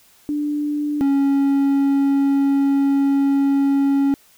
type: tone pair in turn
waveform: sine / triangle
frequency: 294.8 / 277.3 Hz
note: D4 / C#4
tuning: +7 / +1 cents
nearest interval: minor second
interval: 106 cents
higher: first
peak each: -19 / -12 dBFS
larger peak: second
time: 0.29-1.01 / 1.01-4.14 s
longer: second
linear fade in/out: 0 ms
effects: white hiss -53 dBFS RMS until 4.37 s